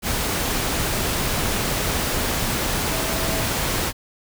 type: tone in noise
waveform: sine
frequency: 650 Hz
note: E5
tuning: 24 cents flat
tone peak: -31 dBFS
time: 2.89-3.5 s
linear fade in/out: 50 ms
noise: pink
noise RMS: -23 dBFS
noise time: 0.02-3.93 s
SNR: -11 dB
effects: none